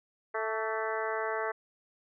harmonic tone with a mistuned harmonic, 220 Hz, A3, in tune, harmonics 2 / 3 / 4 / 5 / 6 / 7 / 8 / 9, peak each -35 / -37 / -38 / -39 / -40 / -40 / -41 / -42 dBFS, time 0.34-1.52 s, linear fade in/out 10 ms, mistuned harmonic 5, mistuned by +40 cents, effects none

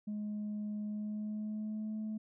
sine tone with pitch glide, 209.8 to 216.1 Hz, G#3 to A3, +18 to -31 cents, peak -34 dBFS, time 0.07-2.18 s, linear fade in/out 10 ms, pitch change +51 cents, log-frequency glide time 0.85-1.97 s, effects tanh soft clip ceiling -34 dBFS

